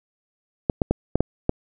clicks, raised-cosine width 2 ms, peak -5 dBFS, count 6, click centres 0.698 / 0.818 / 0.91 / 1.156 / 1.206 / 1.494 s, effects none

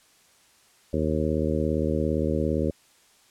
harmonic tone, 77.5 Hz, D#2, 6 cents flat, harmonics 1 / 2 / 3 / 4 / 5 / 6 / 7, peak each -29 / -30 / -29 / -30 / -31 / -31 / -31 dBFS, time 0.93-2.71 s, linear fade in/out 5 ms, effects white hiss -59 dBFS RMS until 3.3 s + low-pass 10000 Hz 12 dB/octave

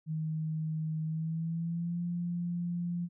sine tone with pitch glide, 157.4 to 173.64 Hz, D#3 to F3, +20 to -10 cents, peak -31 dBFS, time 0.06-3.09 s, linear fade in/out 50 ms, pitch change +170 cents, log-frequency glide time 1.04-2.02 s, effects none

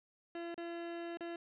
30% pulse tone with dropouts, 340 Hz, F4, 46 cents flat, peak -38 dBFS, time 0.35-1.36 s, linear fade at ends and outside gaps 2 ms, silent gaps 0.544-0.578 / 1.172-1.207 s, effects resampled to 8000 Hz + 12-bit

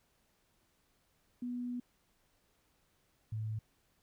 sine tone pair in turn, 245 / 109.14 Hz, B3 / A2, -14 / -14 cents, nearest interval octave + major second, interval 1400 cents, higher first, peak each -36 / -35 dBFS, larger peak second, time 1.42-1.8 / 3.32-3.59 s, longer first, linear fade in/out 5 ms, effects pink hiss -74 dBFS RMS until 4.02 s

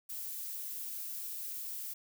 violet noise, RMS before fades -41 dBFS, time 0.09-1.94 s, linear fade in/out 10 ms, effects none

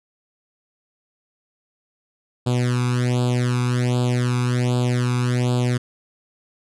sawtooth tone with flanger, 123.47 Hz, B2, in tune, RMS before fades -20 dBFS, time 2.46-5.78 s, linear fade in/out 10 ms, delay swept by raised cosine 0.25 to 0.82 ms, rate 1.3 Hz, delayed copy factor +1, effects resampled to 24000 Hz

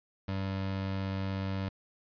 25% pulse tone, 96.5 Hz, G2, 27 cents flat, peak -28 dBFS, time 0.28-1.69 s, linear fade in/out 5 ms, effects resampled to 11025 Hz

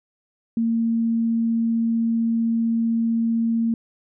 sine tone, 228.9 Hz, A#3, 31 cents flat, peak -18 dBFS, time 0.57-3.74 s, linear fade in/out 2 ms, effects none

